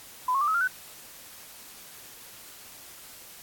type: tone with pitch steps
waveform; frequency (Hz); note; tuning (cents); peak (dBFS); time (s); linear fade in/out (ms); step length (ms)
sine; 1006 / 1090.7 / 1182.6 / 1282.2 / 1390.2 / 1507.3; B5 / C#6 / D6 / E6 / F6 / F#6; +32 / -28 / +12 / -48 / -8 / +32; -22; 0.28-0.676; 5; 66
effects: white hiss -47 dBFS RMS until 3.42 s + AAC 64 kbps